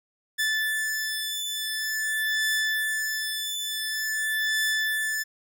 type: beating tone pair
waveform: sawtooth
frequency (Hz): 1750 / 1750.47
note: A6 / A6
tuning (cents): -10 / -9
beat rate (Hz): 0.47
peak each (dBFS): -25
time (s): 0.38-5.24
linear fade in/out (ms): 20
effects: none